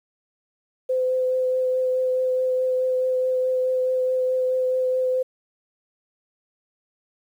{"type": "tone with vibrato", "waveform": "sine", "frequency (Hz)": 512, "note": "C5", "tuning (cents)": -38, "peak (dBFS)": -19, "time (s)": [0.89, 5.23], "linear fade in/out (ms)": 10, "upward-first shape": "triangle", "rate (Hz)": 4.7, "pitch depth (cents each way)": 12, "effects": ["9-bit"]}